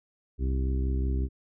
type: harmonic tone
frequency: 65.41 Hz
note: C2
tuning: in tune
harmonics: 1 / 2 / 3 / 4 / 5 / 6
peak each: -25 / -36 / -41 / -38 / -41 / -41 dBFS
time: 0.38-1.29 s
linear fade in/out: 50 ms
effects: none